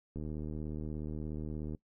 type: click train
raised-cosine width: 3 ms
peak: -28 dBFS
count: 123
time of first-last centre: 0.16-1.749 s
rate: 76.8 Hz
effects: noise-tail reverb RT60 0.1 s tail -21 dB re dry